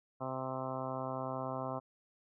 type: harmonic tone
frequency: 130.81 Hz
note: C3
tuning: in tune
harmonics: 1 / 2 / 3 / 4 / 5 / 6 / 7 / 8 / 9 / 10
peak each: -44 / -44 / -49 / -44 / -42 / -45 / -48 / -44 / -50 / -49 dBFS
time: 0.2-1.8 s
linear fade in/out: 20 ms
effects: none